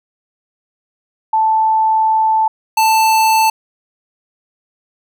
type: tone pair in turn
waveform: sine / square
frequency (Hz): 879 / 883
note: A5 / A5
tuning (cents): -2 / +6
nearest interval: unison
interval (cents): 8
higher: second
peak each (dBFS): -10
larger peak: neither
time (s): 1.33-2.48 / 2.77-3.5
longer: first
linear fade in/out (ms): 5
effects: none